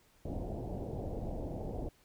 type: low-pass noise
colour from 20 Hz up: pink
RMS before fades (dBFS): -39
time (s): 0.25-1.89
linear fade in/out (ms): 5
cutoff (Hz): 760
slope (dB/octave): 48
effects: pink hiss -67 dBFS RMS until 2.04 s